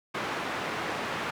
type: band-pass noise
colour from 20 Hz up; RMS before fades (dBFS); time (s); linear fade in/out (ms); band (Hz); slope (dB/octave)
white; -33; 0.14-1.31; 10; 130 to 1700; 12
effects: none

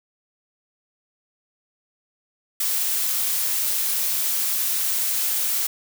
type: noise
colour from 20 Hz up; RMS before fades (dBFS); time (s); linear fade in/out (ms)
blue; -23; 2.6-5.67; 5
effects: none

